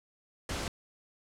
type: noise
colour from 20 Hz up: pink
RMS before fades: -35 dBFS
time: 0.49-0.68 s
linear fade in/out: 2 ms
effects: low-pass 8000 Hz 12 dB/octave